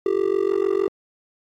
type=tone with amplitude modulation; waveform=triangle; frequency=392.3 Hz; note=G4; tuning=1 cent sharp; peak=-12 dBFS; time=0.06-0.88 s; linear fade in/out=2 ms; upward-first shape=sine; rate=46.5 Hz; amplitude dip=100%; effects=AAC 48 kbps